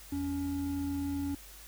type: tone pair together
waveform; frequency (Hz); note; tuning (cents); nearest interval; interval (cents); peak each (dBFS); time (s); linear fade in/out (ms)
triangle; 84.42 / 281.5; E2 / C#4; +42 / +27; octave + major sixth; 2085; -37 / -30; 0.12-1.35; 5
effects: added 50 Hz sine -53 dBFS peak until 1.67 s + white hiss -52 dBFS RMS until 1.67 s